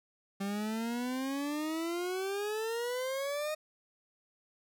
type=exponential sweep; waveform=40% pulse; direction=up; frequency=195.3 to 622.3 Hz; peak=-32 dBFS; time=0.4-3.55 s; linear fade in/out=10 ms; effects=none